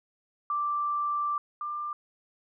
sine tone pair in turn, 1174.7 / 1190.4 Hz, D6 / D6, 0 / +23 cents, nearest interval unison, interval 23 cents, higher second, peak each -26 / -31 dBFS, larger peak first, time 0.5-1.38 / 1.61-1.93 s, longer first, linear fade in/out 2 ms, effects none

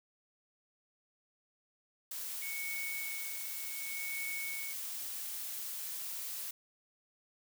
blue noise, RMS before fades -41 dBFS, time 2.11-6.51 s, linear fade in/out 5 ms
sine tone with tremolo, 2217 Hz, C#7, in tune, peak -38 dBFS, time 2.42-4.73 s, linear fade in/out 2 ms, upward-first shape sine, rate 0.68 Hz, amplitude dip 80%
effects none

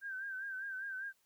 sine tone with vibrato, 1568 Hz, G6, in tune, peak -39 dBFS, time 0.01-1.13 s, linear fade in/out 50 ms, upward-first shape sine, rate 5 Hz, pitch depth 63 cents each way, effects white hiss -75 dBFS RMS until 1.25 s

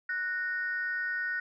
sine tone pair together, 1480 / 1851.1 Hz, F#6 / A#6, 0 / -13 cents, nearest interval major third, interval 387 cents, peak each -31 / -33 dBFS, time 0.09-1.4 s, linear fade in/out 5 ms, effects tanh soft clip ceiling -22 dBFS

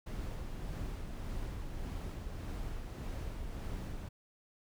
brown noise with tremolo, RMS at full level -39 dBFS, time 0.06-4.09 s, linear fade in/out 10 ms, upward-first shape sine, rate 1.7 Hz, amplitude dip 30%, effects none

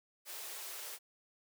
white high-pass noise, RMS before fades -45 dBFS, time 0.25-0.99 s, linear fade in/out 50 ms, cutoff 350 Hz, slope 96 dB/octave, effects none

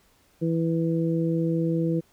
harmonic tone, 164.81 Hz, E3, in tune, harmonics 1 / 2 / 3, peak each -24 / -26 / -30 dBFS, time 0.41-2.01 s, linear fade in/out 20 ms, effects pink hiss -62 dBFS RMS until 2.12 s

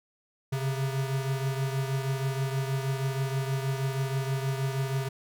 square beating tone pair, 133.3 / 139.6 Hz, C3 / C#3, +33 / +13 cents, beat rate 6.3 Hz, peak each -29 / -35 dBFS, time 0.52-5.09 s, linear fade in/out 10 ms, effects none

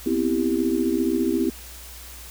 sine chord, C major seventh, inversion third, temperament equal, 246.9 / 261.6 / 329.6 / 392 Hz, B3 / C4 / E4 / G4, 0 / 0 / 0 / 0 cents, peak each -27 / -25 / -23 / -26 dBFS, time 0.06-1.5 s, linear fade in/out 5 ms, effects added 60 Hz sine -42 dBFS peak until 2.3 s + white hiss -42 dBFS RMS until 2.3 s

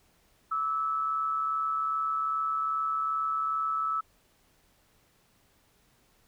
sine tone pair together, 1164 / 1306.5 Hz, D6 / E6, -16 / -16 cents, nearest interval major second, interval 200 cents, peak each -37 / -27 dBFS, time 0.51-4.01 s, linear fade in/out 10 ms, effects pink hiss -66 dBFS RMS until 6.27 s

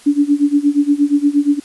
sine tone with tremolo, 288.5 Hz, D4, 31 cents flat, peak -7 dBFS, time 0.06-1.6 s, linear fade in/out 10 ms, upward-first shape sine, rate 8.5 Hz, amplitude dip 90%, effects white hiss -43 dBFS RMS until 1.64 s + resampled to 24000 Hz

